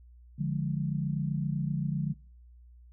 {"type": "chord", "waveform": "sine", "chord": "D diminished", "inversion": "none", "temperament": "equal", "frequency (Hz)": [146.83, 174.61, 207.7], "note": ["D3", "F3", "Ab3"], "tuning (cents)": [0, 0, 0], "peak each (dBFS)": [-30, -33, -36], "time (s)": [0.38, 2.14], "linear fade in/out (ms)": 20, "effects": ["noise-tail reverb RT60 0.5 s tail -26 dB re dry", "added 60 Hz sine -51 dBFS peak until 2.92 s"]}